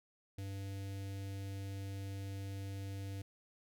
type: tone with notch filter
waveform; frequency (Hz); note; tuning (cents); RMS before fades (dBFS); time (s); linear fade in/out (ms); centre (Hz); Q
square; 98.1; G2; +2; -43; 0.38-3.22; 5; 1100; 0.87
effects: none